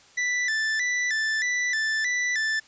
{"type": "tone with vibrato", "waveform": "45% pulse", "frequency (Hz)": 1864.7, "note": "A#6", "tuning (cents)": 0, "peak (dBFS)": -23, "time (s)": [0.17, 2.6], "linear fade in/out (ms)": 10, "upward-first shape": "square", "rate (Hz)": 1.6, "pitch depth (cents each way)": 100, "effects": ["white hiss -54 dBFS RMS until 2.67 s", "resampled to 16000 Hz"]}